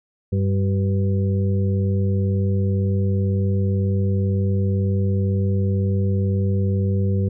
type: harmonic tone with a mistuned harmonic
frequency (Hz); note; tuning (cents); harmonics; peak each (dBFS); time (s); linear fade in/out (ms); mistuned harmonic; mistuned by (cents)
98; G2; 0; 1 / 2 / 4 / 5; -18 / -24 / -30 / -32; 0.32-7.29; 10; 4; -34
effects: none